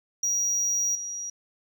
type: tone with level steps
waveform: sine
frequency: 5750 Hz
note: F8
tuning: 50 cents sharp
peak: -20 / -31 dBFS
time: 0.23-1.3 s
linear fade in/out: 5 ms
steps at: 0.95 s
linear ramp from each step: 2 ms
effects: tanh soft clip ceiling -22 dBFS + 10-bit